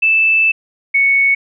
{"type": "tone pair in turn", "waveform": "sine", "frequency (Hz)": [2637, 2217], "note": ["E7", "C#7"], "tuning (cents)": [0, 0], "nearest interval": "minor third", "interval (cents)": 300, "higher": "first", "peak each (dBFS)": -9, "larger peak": "neither", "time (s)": [[0.02, 0.52], [0.94, 1.35]], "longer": "first", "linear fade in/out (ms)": 10, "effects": []}